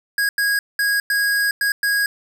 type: tone bursts at uneven times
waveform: square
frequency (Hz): 1646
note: G#6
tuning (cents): -16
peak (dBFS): -17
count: 6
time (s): 0.18-0.29 / 0.38-0.59 / 0.79-1 / 1.1-1.51 / 1.61-1.72 / 1.83-2.06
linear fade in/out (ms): 2
effects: none